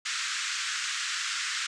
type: band-pass noise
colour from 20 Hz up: pink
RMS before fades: -32 dBFS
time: 0.05-1.67 s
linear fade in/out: 10 ms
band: 1300 to 7900 Hz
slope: 48 dB/octave
effects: none